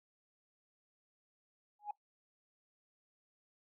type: tone with exponential growth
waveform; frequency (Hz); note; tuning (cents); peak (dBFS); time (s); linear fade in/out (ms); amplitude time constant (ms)
sine; 830.6; G#5; 0; -33; 1.79-1.91; 5; 24
effects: noise-tail reverb RT60 0.1 s tail -18 dB re dry + tanh soft clip ceiling -31 dBFS